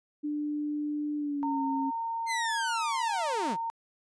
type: tone with pitch glide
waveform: sine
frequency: 296.7 to 272.1 Hz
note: D4 to C#4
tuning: +18 to -32 cents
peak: -29 dBFS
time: 0.23-1.91 s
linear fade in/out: 20 ms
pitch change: -150 cents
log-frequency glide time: 1.17-1.64 s
type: tone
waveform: sine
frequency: 916 Hz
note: A#5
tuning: 31 cents flat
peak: -30 dBFS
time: 1.43-3.7 s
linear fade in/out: 0 ms
type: linear sweep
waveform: sawtooth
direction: down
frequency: 2117 to 142.6 Hz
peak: -27 dBFS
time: 2.26-3.57 s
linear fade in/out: 50 ms
effects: resampled to 22050 Hz